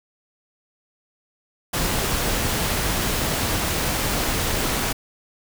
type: noise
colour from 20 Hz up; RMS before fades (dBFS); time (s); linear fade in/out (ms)
pink; -23; 1.73-4.93; 10
effects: none